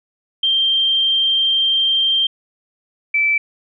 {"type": "tone pair in turn", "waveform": "sine", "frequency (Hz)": [3163, 2320], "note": ["G7", "D7"], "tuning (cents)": [15, -22], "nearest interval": "perfect fourth", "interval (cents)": 537, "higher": "first", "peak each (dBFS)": -13, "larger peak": "neither", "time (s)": [[0.43, 2.27], [3.14, 3.38]], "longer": "first", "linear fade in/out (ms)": 5, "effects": []}